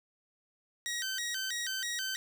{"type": "tone with vibrato", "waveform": "15% pulse", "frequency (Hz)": 1710, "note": "A6", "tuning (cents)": -50, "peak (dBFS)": -27, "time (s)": [0.86, 2.16], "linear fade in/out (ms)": 0, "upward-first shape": "square", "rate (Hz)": 3.1, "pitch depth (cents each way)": 180, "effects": ["11-bit"]}